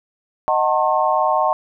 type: chord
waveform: sine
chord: D# diminished seventh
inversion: none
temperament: just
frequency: 622.3 / 746.7 / 896 / 1075.3 Hz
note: D#5 / F#5 / A5 / C6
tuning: 0 / +16 / +31 / +47 cents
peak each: -20 dBFS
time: 0.48-1.53 s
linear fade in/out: 0 ms
effects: none